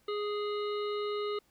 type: harmonic tone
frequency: 415.3 Hz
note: G#4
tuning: in tune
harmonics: 1 / 3 / 5 / 7 / 9 / 10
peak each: -32 / -39 / -48 / -47 / -47 / -51 dBFS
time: 0.08-1.39 s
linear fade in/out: 5 ms
effects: pink hiss -69 dBFS RMS until 1.5 s